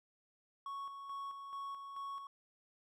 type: tone with tremolo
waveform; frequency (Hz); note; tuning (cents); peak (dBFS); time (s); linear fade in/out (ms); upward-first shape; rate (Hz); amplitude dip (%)
triangle; 1108.7; C#6; 0; -39; 0.66-2.27; 2; square; 2.3; 45
effects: none